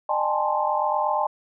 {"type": "tone cluster", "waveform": "sine", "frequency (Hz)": [606, 800, 848, 889, 1048], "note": ["D#5", "G5", "G#5", "A5", "C6"], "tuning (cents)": [-46, 35, 36, 18, 2], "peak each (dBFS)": -27, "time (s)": [0.09, 1.27], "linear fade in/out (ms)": 5, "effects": []}